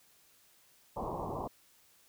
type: low-pass noise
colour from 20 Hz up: white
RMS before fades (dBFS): -38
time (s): 0.96-1.48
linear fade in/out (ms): 10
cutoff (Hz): 1100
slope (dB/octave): 96
effects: white hiss -65 dBFS RMS until 2.08 s